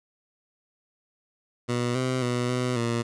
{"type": "tone with pitch steps", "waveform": "15% pulse", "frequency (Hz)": [121.5, 128.7, 122.8, 125.2, 117.6], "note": ["B2", "C3", "B2", "B2", "A#2"], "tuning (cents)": [-28, -28, -9, 24, 16], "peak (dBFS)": -18, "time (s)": [1.68, 3.03], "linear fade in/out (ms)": 20, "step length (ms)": 270, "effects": ["resampled to 22050 Hz", "10-bit"]}